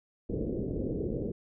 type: low-pass noise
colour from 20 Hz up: white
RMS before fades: -33 dBFS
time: 0.29-1.32 s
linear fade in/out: 10 ms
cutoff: 490 Hz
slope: 48 dB/octave
effects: none